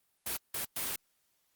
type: noise bursts at uneven times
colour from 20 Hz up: white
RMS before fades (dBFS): -35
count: 3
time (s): 0.26-0.37 / 0.54-0.65 / 0.76-0.96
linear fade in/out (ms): 5
effects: white hiss -75 dBFS RMS until 1.55 s + Opus 32 kbps